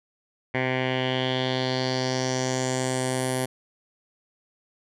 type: tone with low-pass filter sweep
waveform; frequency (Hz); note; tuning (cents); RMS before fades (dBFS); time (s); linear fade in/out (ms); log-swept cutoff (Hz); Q
10% pulse; 129; C3; -24; -26; 0.54-3.46; 10; 2200 to 11000; 3.8
effects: none